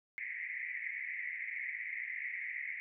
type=band-pass noise; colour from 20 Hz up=white; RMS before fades=-41 dBFS; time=0.18-2.8 s; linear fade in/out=0 ms; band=1900 to 2200 Hz; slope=96 dB/octave; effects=none